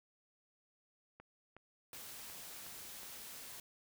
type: click train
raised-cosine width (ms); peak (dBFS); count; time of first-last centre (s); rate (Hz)
0.5; -39; 6; 1.2-3.032; 2.73
type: noise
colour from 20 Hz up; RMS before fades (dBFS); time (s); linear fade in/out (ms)
white; -50; 1.93-3.6; 2
effects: none